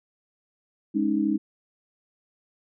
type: chord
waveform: sine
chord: Ab suspended fourth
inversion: none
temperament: equal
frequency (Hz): 207.7 / 277.2 / 311.1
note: Ab3 / Db4 / Eb4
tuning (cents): 0 / 0 / 0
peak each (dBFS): -26 / -27 / -24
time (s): 0.94-1.38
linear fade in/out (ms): 20
effects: none